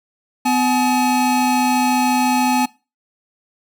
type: tone pair together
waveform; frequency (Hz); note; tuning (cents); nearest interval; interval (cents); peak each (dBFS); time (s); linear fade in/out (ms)
square; 252.3 / 851; B3 / G#5; +37 / +42; octave + major sixth; 2105; -18; 0.45-2.66; 10
effects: noise-tail reverb RT60 0.3 s tail -22 dB re dry